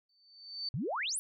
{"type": "tone with exponential growth", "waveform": "sine", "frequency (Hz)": 4549, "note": "C#8", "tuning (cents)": 44, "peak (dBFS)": -32, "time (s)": [0.09, 0.69], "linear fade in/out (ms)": 5, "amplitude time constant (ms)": 130}
{"type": "exponential sweep", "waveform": "sine", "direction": "up", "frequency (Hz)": [110, 11500], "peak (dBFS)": -32, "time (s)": [0.74, 1.19], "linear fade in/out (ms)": 0}
{"effects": []}